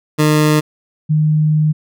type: tone pair in turn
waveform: 20% pulse / sine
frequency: 152.3 / 153.63 Hz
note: D#3 / D#3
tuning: -37 / -22 cents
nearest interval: unison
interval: 15 cents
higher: second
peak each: -5 / -10 dBFS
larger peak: first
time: 0.18-0.61 / 1.09-1.73 s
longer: second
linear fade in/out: 20 ms
effects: none